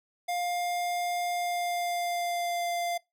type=tone with pitch glide; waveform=square; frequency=705 to 694.5 Hz; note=F5 to F5; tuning=+16 to -10 cents; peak=-29 dBFS; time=0.28-2.98 s; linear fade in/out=10 ms; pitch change=-26 cents; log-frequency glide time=1.31-2.68 s; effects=noise-tail reverb RT60 0.2 s tail -23 dB re dry